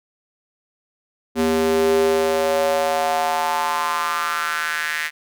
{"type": "tone with high-pass filter sweep", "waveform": "square", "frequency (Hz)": 79.8, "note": "D#2", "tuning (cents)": 44, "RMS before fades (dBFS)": -20, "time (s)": [1.35, 5.11], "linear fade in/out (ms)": 50, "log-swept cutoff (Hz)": [290, 1900], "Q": 4.1, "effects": []}